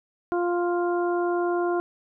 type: harmonic tone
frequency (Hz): 350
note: F4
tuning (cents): +4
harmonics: 1 / 2 / 3 / 4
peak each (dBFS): -23 / -29 / -33 / -35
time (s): 0.32-1.8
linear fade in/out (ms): 0
effects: none